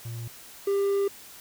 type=tone pair in turn; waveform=triangle; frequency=116.54 / 397.8 Hz; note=A#2 / G4; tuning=0 / +25 cents; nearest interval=octave + major sixth; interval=2125 cents; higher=second; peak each=-31 / -20 dBFS; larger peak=second; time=0.05-0.28 / 0.67-1.08 s; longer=second; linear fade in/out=5 ms; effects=white hiss -47 dBFS RMS until 1.4 s